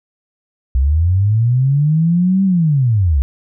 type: linear two-way sweep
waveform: sine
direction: up then down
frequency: 61.74 to 196 to 61.74 Hz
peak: -10 dBFS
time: 0.75-3.22 s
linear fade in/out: 0 ms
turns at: 2.44 s
effects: none